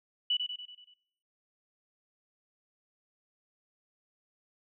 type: tone with echo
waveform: sine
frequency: 2960 Hz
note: F#7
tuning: in tune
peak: -25 dBFS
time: 0.3-0.37 s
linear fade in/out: 5 ms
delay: 95 ms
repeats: 6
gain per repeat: -5 dB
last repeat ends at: 0.94 s
effects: noise-tail reverb RT60 0.8 s tail -26 dB re dry